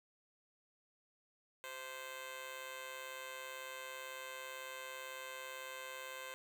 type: tone with amplitude modulation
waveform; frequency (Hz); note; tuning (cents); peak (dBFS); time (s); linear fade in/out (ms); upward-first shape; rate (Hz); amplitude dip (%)
10% pulse; 520; C5; -11; -34; 1.64-6.34; 0; sine; 138; 65
effects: none